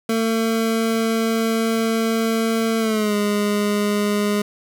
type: tone with pitch glide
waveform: 25% pulse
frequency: 225.3 to 206.6 Hz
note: A3 to G#3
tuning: +41 to -9 cents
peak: -14 dBFS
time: 0.09-4.42 s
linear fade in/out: 5 ms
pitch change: -150 cents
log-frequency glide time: 2.79-3.15 s
effects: none